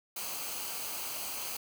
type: noise with comb filter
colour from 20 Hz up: white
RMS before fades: -38 dBFS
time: 0.16-1.57 s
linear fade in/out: 5 ms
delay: 0.55 ms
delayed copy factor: -0.55
effects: none